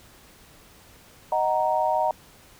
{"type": "chord", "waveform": "sine", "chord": "D# minor", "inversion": "none", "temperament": "just", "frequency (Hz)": [622.3, 746.7, 933.4], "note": ["D#5", "F#5", "A#5"], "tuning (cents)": [0, 16, 2], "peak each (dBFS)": [-25, -25, -24], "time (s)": [1.32, 2.11], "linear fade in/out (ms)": 2, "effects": ["pink hiss -52 dBFS RMS until 2.59 s"]}